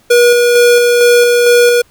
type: tone with tremolo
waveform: square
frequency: 481.6 Hz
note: B4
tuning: 44 cents flat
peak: -5 dBFS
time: 0.1-1.82 s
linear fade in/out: 10 ms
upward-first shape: square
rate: 2.2 Hz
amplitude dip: 25%
effects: pink hiss -50 dBFS RMS until 1.9 s